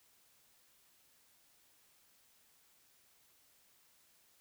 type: silence
effects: white hiss -69 dBFS RMS until 4.4 s